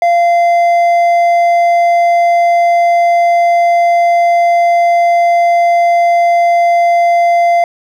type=tone with hard clipping; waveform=sine; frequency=690 Hz; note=F5; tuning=21 cents flat; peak=-8 dBFS; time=0.02-7.64 s; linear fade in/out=2 ms; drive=5 dB; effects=none